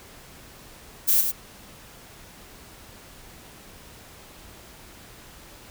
violet noise with echo, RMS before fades -19 dBFS, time 1.07-1.22 s, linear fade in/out 20 ms, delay 100 ms, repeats 1, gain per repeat -6 dB, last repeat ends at 1.32 s, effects pink hiss -47 dBFS RMS until 5.7 s

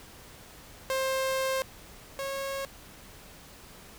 sawtooth tone pair in turn, 529 / 546.4 Hz, C5 / C#5, +19 / -25 cents, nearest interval minor second, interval 56 cents, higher second, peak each -23 / -28 dBFS, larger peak first, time 0.9-1.62 / 2.19-2.65 s, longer first, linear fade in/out 0 ms, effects pink hiss -50 dBFS RMS until 3.98 s

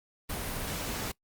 pink noise, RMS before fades -35 dBFS, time 0.29-1.12 s, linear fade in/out 10 ms, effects noise-tail reverb RT60 0.1 s tail -23 dB re dry + Opus 32 kbps

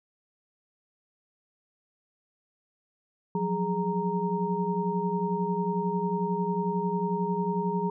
sine tone cluster, 175.7 / 186.8 / 414.7 / 930 Hz, F3 / F#3 / G#4 / A#5, +11 / +17 / -3 / -4 cents, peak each -31 dBFS, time 3.35-7.9 s, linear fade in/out 2 ms, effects none

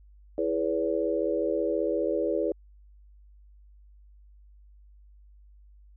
sine chord, C# minor seventh, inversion first, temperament equal with one note detuned, 329.6 / 415.3 / 493.9 / 569 Hz, E4 / G#4 / B4 / C#5, 0 / 0 / 0 / +45 cents, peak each -30 dBFS, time 0.38-2.52 s, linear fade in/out 2 ms, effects added 50 Hz sine -51 dBFS peak until 5.96 s

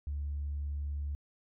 sine tone, 72.2 Hz, D2, 29 cents flat, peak -32 dBFS, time 0.07-1.15 s, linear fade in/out 0 ms, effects tanh soft clip ceiling -29 dBFS

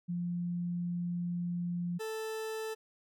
sine / 40% pulse tone pair in turn, 174.61 / 440 Hz, F3 / A4, 0 / 0 cents, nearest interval octave + major third, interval 1600 cents, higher second, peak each -32 / -35 dBFS, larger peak first, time 0.08-1.99 / 1.99-2.75 s, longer first, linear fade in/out 20 ms, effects none

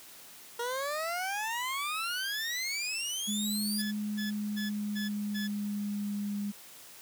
20% pulse exponential sweep, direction up, 466.2 to 4978 Hz, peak -27 dBFS, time 0.59-3.82 s, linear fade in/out 5 ms
sine tone with pitch glide, 209.4 to 203.9 Hz, G#3 to G#3, +15 to -32 cents, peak -31 dBFS, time 3.27-6.52 s, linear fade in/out 20 ms, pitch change -47 cents, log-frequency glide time 4.18-6.35 s
20% pulse tone bursts, 1718 Hz, A6, 42 cents flat, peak -32 dBFS, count 5, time 3.78-5.48 s, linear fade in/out 20 ms, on 140 ms, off 250 ms
effects white hiss -51 dBFS RMS until 7.01 s + high-pass 100 Hz 12 dB/octave

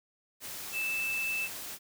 sine tone in noise, 2637 Hz, E7, in tune, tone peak -30 dBFS, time 0.72-1.49 s, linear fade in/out 50 ms, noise white, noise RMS -41 dBFS, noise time 0.4-1.79 s, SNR +8 dB, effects none

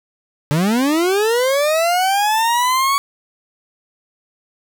40% pulse linear sweep, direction up, 140 to 1127 Hz, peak -13 dBFS, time 0.51-2.98 s, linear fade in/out 0 ms, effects none

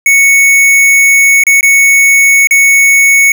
square tone with dropouts, 2217 Hz, C#7, in tune, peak -4 dBFS, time 0.06-3.32 s, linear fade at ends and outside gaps 2 ms, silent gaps 1.437-1.467 / 1.609-1.629 / 2.472-2.509 s, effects 7-bit

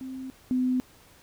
sine tone pair in turn, 261.6 / 254 Hz, C4 / B3, 0 / +49 cents, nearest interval minor second, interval 51 cents, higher first, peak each -34 / -22 dBFS, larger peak second, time 0.01-0.3 / 0.51-0.8 s, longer neither, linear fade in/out 0 ms, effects pink hiss -56 dBFS RMS until 1.22 s

